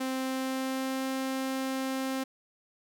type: tone with pitch glide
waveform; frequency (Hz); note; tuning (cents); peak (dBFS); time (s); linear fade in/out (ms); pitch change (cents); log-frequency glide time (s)
sawtooth; 261.6 to 264.6; C4 to C4; 0 to +20; -26; 0-2.24; 10; +20; 0.11-1.1
effects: none